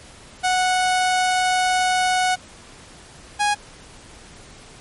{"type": "tone pair in turn", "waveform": "sawtooth", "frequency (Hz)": [737, 826.9], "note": ["F#5", "G#5"], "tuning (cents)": [-7, -8], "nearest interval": "major second", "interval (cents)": 199, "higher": "second", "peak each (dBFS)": [-13, -13], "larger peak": "neither", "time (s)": [[0.43, 2.36], [3.39, 3.55]], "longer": "first", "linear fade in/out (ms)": 20, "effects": ["pink hiss -44 dBFS RMS until 4.8 s", "MP3 48 kbps"]}